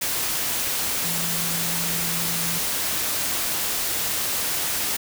sine tone in noise, 169.2 Hz, E3, 45 cents sharp, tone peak -32 dBFS, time 1.04-2.59 s, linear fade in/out 10 ms, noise white, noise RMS -25 dBFS, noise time 0.01-4.97 s, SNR -10 dB, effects none

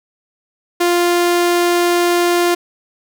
sawtooth tone, 349.2 Hz, F4, in tune, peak -8 dBFS, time 0.8-2.55 s, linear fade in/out 10 ms, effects none

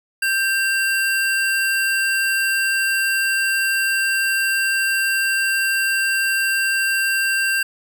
square tone pair together, 1576.5 / 2742 Hz, G6 / F7, +9 / -32 cents, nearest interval minor seventh, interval 959 cents, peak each -19 / -24 dBFS, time 0.22-7.63 s, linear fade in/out 5 ms, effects none

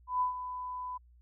sine tone with ADSR envelope, 1000 Hz, B5, 21 cents sharp, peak -25 dBFS, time 0.07-0.98 s, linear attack 140 ms, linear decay 120 ms, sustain -11 dB, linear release 14 ms, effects added 60 Hz sine -57 dBFS peak until 1.21 s

